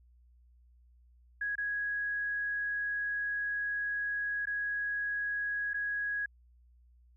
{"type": "tone with dropouts", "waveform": "sine", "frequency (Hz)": 1661.2, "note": "G#6", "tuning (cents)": 0, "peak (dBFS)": -31, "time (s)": [1.41, 6.26], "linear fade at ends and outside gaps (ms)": 5, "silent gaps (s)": [[1.555, 1.58], [4.456, 4.47], [5.734, 5.742]], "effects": ["added 60 Hz sine -59 dBFS peak until 7.16 s"]}